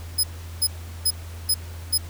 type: tone bursts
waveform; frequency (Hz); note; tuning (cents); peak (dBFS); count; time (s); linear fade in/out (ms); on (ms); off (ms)
15% pulse; 5070; D#8; +32; -12; 5; 0.18-1.98; 10; 56; 380
effects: added 84 Hz sine -34 dBFS peak until 2.09 s + pink hiss -45 dBFS RMS until 2.09 s